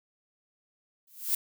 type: noise with exponential growth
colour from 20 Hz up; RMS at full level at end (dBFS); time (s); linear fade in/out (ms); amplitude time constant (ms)
violet; -23; 1.07-1.35; 5; 59
effects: none